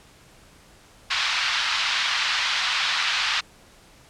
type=band-pass noise; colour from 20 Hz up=white; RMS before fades=-24 dBFS; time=1.1-3.41 s; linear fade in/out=10 ms; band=1000 to 4300 Hz; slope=24 dB/octave; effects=pink hiss -52 dBFS RMS until 4.09 s + low-pass 10000 Hz 12 dB/octave